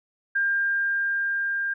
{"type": "tone with level ramp", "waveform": "sine", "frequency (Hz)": 1600, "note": "G6", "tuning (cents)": 35, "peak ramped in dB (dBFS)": [-20, -24], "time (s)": [0.35, 1.74], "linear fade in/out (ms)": 10, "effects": []}